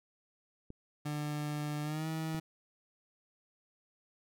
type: clicks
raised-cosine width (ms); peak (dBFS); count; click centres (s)
3; -33; 2; 0.704 / 2.347
type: tone with pitch glide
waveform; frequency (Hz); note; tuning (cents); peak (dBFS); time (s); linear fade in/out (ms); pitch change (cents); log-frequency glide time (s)
30% pulse; 148.8 to 159.48; D3 to D#3; +23 to +43; -32; 1.05-2.4; 10; +120; 1.83-2.07
effects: none